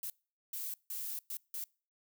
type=noise bursts at uneven times; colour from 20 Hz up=violet; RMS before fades=-40 dBFS; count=5; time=0.03-0.1 / 0.53-0.74 / 0.9-1.19 / 1.3-1.37 / 1.54-1.64 s; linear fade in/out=2 ms; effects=noise-tail reverb RT60 0.4 s tail -26 dB re dry